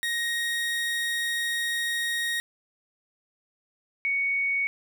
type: tone pair in turn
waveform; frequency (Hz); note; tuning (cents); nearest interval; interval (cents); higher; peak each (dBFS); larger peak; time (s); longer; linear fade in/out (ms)
30% pulse / sine; 1874 / 2229; A#6 / C#7; +9 / +9; minor third; 300; second; -23; neither; 0.03-2.4 / 4.05-4.67; first; 0
effects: none